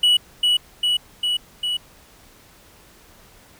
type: tone with echo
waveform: triangle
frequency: 2938 Hz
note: F#7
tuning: 13 cents flat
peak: -11 dBFS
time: 0.03-0.17 s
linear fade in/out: 5 ms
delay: 400 ms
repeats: 4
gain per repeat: -2 dB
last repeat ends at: 1.77 s
effects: pink hiss -50 dBFS RMS until 3.59 s